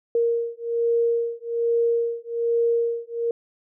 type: beating tone pair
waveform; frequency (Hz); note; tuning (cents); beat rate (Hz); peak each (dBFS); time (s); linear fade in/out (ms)
sine; 466.2 / 467.4; A#4 / A#4; 0 / +5; 1.2; -23; 0.15-3.31; 2
effects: none